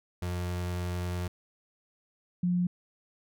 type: tone pair in turn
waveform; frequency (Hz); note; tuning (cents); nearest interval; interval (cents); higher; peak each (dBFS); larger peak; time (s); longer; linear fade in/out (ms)
35% pulse / sine; 88.9 / 177.8; F2 / F3; +31 / +31; octave; 1200; second; -29 / -24; second; 0.22-1.28 / 2.43-2.67; first; 5
effects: none